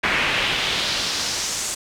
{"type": "noise with band-pass filter sweep", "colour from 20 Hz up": "brown", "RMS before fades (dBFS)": -23, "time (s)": [0.03, 1.75], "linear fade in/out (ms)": 10, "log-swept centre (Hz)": [2100, 7700], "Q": 1.9, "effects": []}